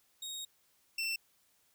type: tone pair in turn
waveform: 25% pulse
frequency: 3754 / 2687 Hz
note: A#7 / E7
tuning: +11 / +33 cents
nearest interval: tritone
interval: 578 cents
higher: first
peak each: -36 / -29 dBFS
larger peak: second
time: 0.22-0.45 / 0.98-1.16 s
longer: first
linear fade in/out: 5 ms
effects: white hiss -71 dBFS RMS until 1.74 s